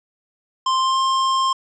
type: tone with pitch glide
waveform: square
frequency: 1046.5 to 1058.7 Hz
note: C6 to C6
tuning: 0 to +20 cents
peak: -17 dBFS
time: 0.66-1.53 s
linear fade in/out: 5 ms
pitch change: +20 cents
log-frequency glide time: 0.8-0.99 s
effects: resampled to 16000 Hz + 9-bit